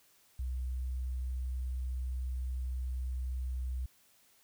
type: tone with sample-and-hold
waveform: sine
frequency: 63.4 Hz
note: B1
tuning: 46 cents sharp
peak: -33 dBFS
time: 0.39-3.86 s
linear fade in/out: 5 ms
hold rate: 8820 Hz
effects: white hiss -66 dBFS RMS until 4.43 s